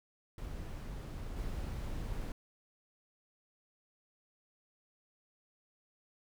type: noise with level steps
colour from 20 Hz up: brown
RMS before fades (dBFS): -42 / -39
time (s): 0.38-2.32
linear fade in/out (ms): 2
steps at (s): 1.36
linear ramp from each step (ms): 10
effects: none